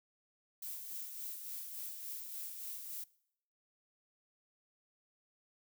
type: noise with tremolo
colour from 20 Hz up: violet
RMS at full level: -43 dBFS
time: 0.62-3.04 s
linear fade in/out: 5 ms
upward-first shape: sine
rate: 3.5 Hz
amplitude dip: 40%
effects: noise-tail reverb RT60 0.7 s tail -22 dB re dry